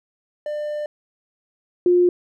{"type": "tone pair in turn", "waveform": ["triangle", "sine"], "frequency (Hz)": [597, 355.4], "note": ["D5", "F4"], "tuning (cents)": [28, 30], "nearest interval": "major sixth", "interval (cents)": 898, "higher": "first", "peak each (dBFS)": [-22, -12], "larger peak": "second", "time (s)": [[0.46, 0.86], [1.86, 2.09]], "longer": "first", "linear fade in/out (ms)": 2, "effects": []}